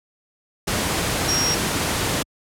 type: tone in noise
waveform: sine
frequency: 5600 Hz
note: F8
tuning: 4 cents sharp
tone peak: -20 dBFS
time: 1.28-1.55 s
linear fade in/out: 10 ms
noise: pink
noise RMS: -22 dBFS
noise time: 0.67-2.23 s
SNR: -1 dB
effects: high-pass 60 Hz 12 dB/octave + low-pass 12000 Hz 12 dB/octave

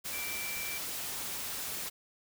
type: tone in noise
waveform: sine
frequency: 2338 Hz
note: D7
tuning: 8 cents flat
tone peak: -39 dBFS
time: 0.12-0.79 s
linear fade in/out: 20 ms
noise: white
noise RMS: -38 dBFS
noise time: 0.04-1.9 s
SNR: -4 dB
effects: none

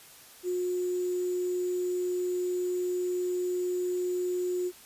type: tone with sample-and-hold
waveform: sine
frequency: 360.4 Hz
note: F#4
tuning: 45 cents flat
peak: -27 dBFS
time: 0.43-4.72 s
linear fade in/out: 50 ms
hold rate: 7350 Hz
effects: white hiss -52 dBFS RMS until 4.85 s + resampled to 32000 Hz

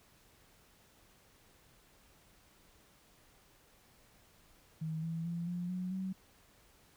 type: tone with pitch steps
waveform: sine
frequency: 158.8 / 164.4 / 170.2 / 176.2 / 182.41 / 188.85 Hz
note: D#3 / E3 / F3 / F3 / F#3 / F#3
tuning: +36 / -4 / -44 / +16 / -24 / +36 cents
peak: -35 dBFS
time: 4.81-6.13 s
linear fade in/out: 10 ms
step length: 220 ms
effects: pink hiss -65 dBFS RMS until 6.96 s

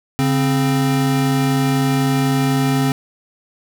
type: tone pair together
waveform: square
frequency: 140 / 264 Hz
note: C#3 / C4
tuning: +18 / +16 cents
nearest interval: major seventh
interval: 1098 cents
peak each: -18 dBFS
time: 0.19-2.92 s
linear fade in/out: 0 ms
effects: none

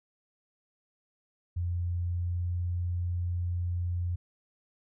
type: tone with pitch glide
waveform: sine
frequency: 87.4 to 87.96 Hz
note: F2 to F2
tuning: +2 to +13 cents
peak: -28 dBFS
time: 1.56-4.16 s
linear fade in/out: 10 ms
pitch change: +11 cents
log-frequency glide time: 2.03-2.51 s
effects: none

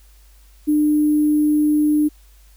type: tone with sample-and-hold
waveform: sine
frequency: 300 Hz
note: D4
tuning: 37 cents sharp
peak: -13 dBFS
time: 0.67-2.09 s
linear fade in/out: 20 ms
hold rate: 11025 Hz
effects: added 50 Hz sine -46 dBFS peak until 2.56 s + white hiss -56 dBFS RMS until 2.56 s

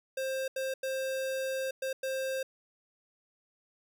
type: tone bursts at uneven times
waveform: square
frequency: 529 Hz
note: C5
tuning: 19 cents sharp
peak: -32 dBFS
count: 5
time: 0.17-0.48 / 0.56-0.74 / 0.83-1.71 / 1.82-1.93 / 2.03-2.43 s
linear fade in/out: 5 ms
effects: none

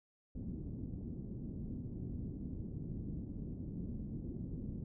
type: low-pass noise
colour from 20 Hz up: white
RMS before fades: -43 dBFS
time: 0.35-4.84 s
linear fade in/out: 2 ms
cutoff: 260 Hz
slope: 24 dB/octave
effects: none

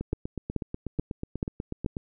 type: two click trains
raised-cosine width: 3 ms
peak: -14 / -19 dBFS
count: 5 / 17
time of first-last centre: 0.13-1.862 / 0.01-1.968 s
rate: 2.31 / 8.17 Hz
effects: none

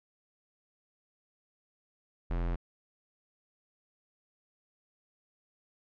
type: tone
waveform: square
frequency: 43.06 Hz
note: F1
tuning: 24 cents flat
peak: -30 dBFS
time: 2.3-2.56 s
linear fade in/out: 10 ms
effects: low-pass 2000 Hz 12 dB/octave

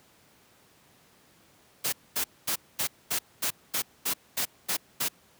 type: noise bursts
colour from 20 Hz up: white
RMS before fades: -28 dBFS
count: 11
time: 1.84-5.086 s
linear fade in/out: 10 ms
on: 86 ms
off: 230 ms
effects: pink hiss -60 dBFS RMS until 5.39 s + high-pass 100 Hz 12 dB/octave

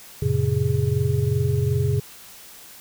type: tone cluster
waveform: sine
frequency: 90.1 / 112.9 / 135.5 / 413.3 Hz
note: F#2 / A2 / C#3 / G#4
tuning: -45 / +45 / -39 / -8 cents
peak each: -25 / -23 / -22 / -27 dBFS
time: 0.22-2 s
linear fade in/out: 5 ms
effects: white hiss -44 dBFS RMS until 2.8 s

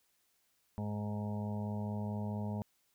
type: harmonic tone with a mistuned harmonic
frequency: 104.5 Hz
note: G#2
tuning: 11 cents sharp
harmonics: 1 / 2 / 4 / 5 / 6 / 7 / 8 / 9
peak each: -38 / -38 / -50 / -52 / -49 / -55 / -51 / -52 dBFS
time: 0.78-2.62 s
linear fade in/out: 0 ms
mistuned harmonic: 9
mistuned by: -20 cents
effects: white hiss -75 dBFS RMS until 2.94 s

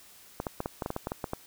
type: clicks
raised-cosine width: 1 ms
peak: -17 dBFS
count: 12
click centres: 0.401 / 0.468 / 0.604 / 0.659 / 0.822 / 0.861 / 0.904 / 0.964 / 1.071 / 1.119 / 1.242 / 1.334 s
effects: white hiss -54 dBFS RMS until 1.46 s

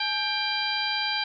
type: harmonic tone with a mistuned harmonic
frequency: 791 Hz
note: G5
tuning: 15 cents sharp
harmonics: 1 / 2 / 3 / 4 / 5 / 6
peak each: -32 / -32 / -32 / -32 / -32 / -32 dBFS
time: 0-1.24 s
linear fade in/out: 5 ms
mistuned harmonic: 1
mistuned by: +120 cents
effects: none

